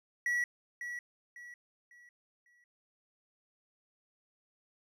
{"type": "tone with echo", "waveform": "triangle", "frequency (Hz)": 1934, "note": "B6", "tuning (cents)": -37, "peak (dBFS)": -27, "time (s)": [0.26, 0.44], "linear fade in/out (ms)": 2, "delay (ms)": 550, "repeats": 4, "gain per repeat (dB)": -9, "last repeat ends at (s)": 2.64, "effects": []}